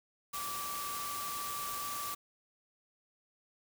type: tone in noise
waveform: sine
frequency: 1161 Hz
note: D6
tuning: 20 cents flat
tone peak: -39 dBFS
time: 0.33-2.15 s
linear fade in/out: 10 ms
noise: white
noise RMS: -41 dBFS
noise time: 0.33-2.15 s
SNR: -1 dB
effects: none